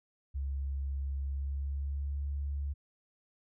sine tone with pitch glide, 68.7 to 70.79 Hz, C#2 to C#2, -15 to +37 cents, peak -32 dBFS, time 0.34-2.74 s, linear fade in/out 20 ms, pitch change +52 cents, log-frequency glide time 1.23-2.22 s, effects none

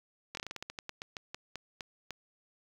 slowing click train, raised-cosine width 0.2 ms, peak -22 dBFS, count 17, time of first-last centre 0.35-2.107 s, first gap 22 ms, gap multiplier 1.19, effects high-pass 60 Hz 12 dB/octave + 8-bit

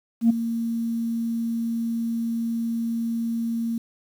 sine tone with ADSR envelope, 230.4 Hz, A#3, 20 cents flat, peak -10 dBFS, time 0.21-3.78 s, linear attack 89 ms, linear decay 11 ms, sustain -13 dB, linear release 3 ms, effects tanh soft clip ceiling -10 dBFS + 8-bit

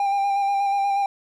triangle tone with vibrato, 797 Hz, G5, 28 cents sharp, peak -17 dBFS, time 0-1.06 s, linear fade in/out 2 ms, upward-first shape square, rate 8.3 Hz, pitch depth 17 cents each way, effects none

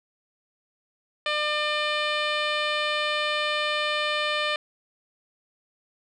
10% pulse tone with low-pass filter, 600 Hz, D5, 37 cents sharp, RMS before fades -26 dBFS, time 1.26-4.56 s, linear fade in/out 2 ms, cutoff 4100 Hz, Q 1.1, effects none

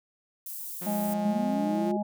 white high-pass noise, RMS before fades -38 dBFS, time 0.46-1.14 s, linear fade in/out 5 ms, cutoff 11000 Hz, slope 12 dB/octave
sawtooth tone, 178.2 Hz, F3, 35 cents sharp, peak -33 dBFS, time 0.81-1.92 s, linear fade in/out 10 ms
harmonic tone, 207.7 Hz, G#3, in tune, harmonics 1 / 3 / 4, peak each -28 / -33 / -34 dBFS, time 0.86-2.03 s, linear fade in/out 10 ms
sine linear sweep, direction up, 202.8 to 366.3 Hz, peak -29 dBFS, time 1.25-1.97 s, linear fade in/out 5 ms
effects none

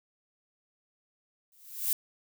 violet noise with exponential growth, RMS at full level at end -25 dBFS, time 1.52-1.93 s, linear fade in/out 1 ms, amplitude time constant 89 ms, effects none

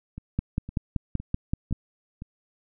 two click trains, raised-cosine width 5 ms, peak -12 / -24 dBFS, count 8 / 5, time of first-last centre 0.39-1.726 / 0.18-2.221 s, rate 5.24 / 1.96 Hz, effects none

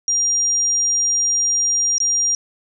sine tone with dropouts, 5700 Hz, F8, 34 cents sharp, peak -15 dBFS, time 0.08-2.35 s, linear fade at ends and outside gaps 1 ms, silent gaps 1.982-2.002 s, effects none

